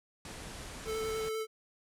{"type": "low-pass noise", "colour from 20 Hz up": "pink", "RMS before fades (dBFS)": -45, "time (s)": [0.25, 1.29], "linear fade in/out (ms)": 2, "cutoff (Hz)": 11000, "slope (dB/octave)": 48}
{"type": "tone with vibrato", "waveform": "square", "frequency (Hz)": 440, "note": "A4", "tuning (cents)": 0, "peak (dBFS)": -34, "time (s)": [0.85, 1.47], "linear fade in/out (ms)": 50, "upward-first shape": "square", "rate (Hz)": 10, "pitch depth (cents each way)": 10}
{"effects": []}